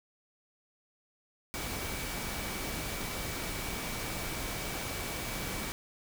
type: tone in noise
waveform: sine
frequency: 2287 Hz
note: D7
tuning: 47 cents flat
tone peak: -46 dBFS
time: 1.54-5.72 s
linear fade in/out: 0 ms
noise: pink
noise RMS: -37 dBFS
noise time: 1.54-5.72 s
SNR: -12 dB
effects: none